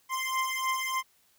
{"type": "beating tone pair", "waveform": "25% pulse", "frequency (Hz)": [1043, 1046.3], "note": ["C6", "C6"], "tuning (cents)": [-6, 0], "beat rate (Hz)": 3.3, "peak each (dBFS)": [-28, -27], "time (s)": [0.09, 1.03], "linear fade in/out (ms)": 50, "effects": ["white hiss -66 dBFS RMS until 1.38 s"]}